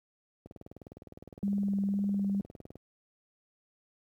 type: click train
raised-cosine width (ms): 2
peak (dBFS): -33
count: 46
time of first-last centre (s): 0.46-2.756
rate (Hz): 19.6
type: tone with vibrato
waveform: sine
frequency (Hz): 199.3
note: G3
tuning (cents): +29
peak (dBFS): -27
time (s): 1.43-2.41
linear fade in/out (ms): 2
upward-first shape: sine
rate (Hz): 2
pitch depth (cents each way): 12
effects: high-pass 60 Hz 12 dB/octave + 11-bit